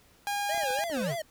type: tone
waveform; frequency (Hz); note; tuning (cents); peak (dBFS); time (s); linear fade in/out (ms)
sawtooth; 813; G#5; -37; -25; 0.27-0.84; 0
type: tone with vibrato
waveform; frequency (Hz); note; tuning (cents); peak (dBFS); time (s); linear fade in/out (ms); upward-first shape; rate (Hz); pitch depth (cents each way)
square; 587.3; D5; 0; -32; 0.49-1.22; 5; sine; 3.4; 270
type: clicks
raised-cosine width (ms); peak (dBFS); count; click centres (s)
1; -32; 8; 0.546 / 0.577 / 0.634 / 0.706 / 0.789 / 0.899 / 0.972 / 1.019
type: exponential sweep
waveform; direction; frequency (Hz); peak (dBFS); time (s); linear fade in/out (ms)
square; down; 328.5 to 123.47; -31; 0.9-1.16; 50
effects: pink hiss -61 dBFS RMS until 1.3 s